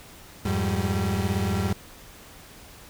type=tone cluster; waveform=35% pulse; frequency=87.2 / 104.6 / 194 Hz; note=F2 / G#2 / G3; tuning=-2 / +13 / -18 cents; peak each=-26 dBFS; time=0.45-1.73 s; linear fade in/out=5 ms; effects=pink hiss -47 dBFS RMS until 2.89 s